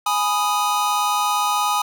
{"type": "chord", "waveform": "square", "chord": "G# minor", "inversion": "none", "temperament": "equal", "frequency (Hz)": [830.6, 987.8, 1244.5], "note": ["G#5", "B5", "D#6"], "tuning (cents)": [0, 0, 0], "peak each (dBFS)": [-23, -25, -22], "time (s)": [0.06, 1.82], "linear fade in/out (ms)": 5, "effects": []}